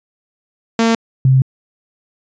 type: tone pair in turn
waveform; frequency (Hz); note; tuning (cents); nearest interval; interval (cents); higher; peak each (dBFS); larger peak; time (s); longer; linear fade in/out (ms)
sawtooth / sine; 227.9 / 131.72; A#3 / C3; -39 / +12; major sixth; 949; first; -7; neither; 0.79-0.95 / 1.25-1.42; second; 2
effects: resampled to 16000 Hz